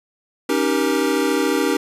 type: chord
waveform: square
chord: Eb dominant seventh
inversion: third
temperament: equal with one note detuned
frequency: 277.2 / 311.1 / 392 / 472.1 Hz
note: Db4 / Eb4 / G4 / Bb4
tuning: 0 / 0 / 0 / +22 cents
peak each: -23 / -23 / -23 / -24 dBFS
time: 0.49-1.77 s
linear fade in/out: 5 ms
effects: resampled to 32000 Hz + 9-bit